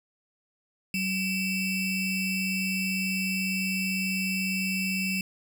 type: ring-modulated tone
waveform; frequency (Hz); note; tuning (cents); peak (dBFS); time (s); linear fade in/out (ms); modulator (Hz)
square; 1241; D#6; -5; -24; 0.94-5.21; 2; 1430
effects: none